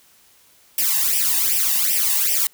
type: noise with flanger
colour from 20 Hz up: blue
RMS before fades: -19 dBFS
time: 0.78-2.47 s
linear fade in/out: 2 ms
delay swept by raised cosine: 0.36 to 1.11 ms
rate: 2.6 Hz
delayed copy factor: +1
effects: white hiss -54 dBFS RMS until 2.53 s